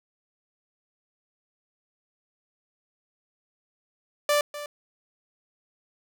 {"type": "tone with echo", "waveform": "sawtooth", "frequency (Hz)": 587.3, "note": "D5", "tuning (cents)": 0, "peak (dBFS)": -16, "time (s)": [4.29, 4.41], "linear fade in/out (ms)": 2, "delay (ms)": 250, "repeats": 1, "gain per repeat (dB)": -14, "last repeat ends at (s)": 4.66, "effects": []}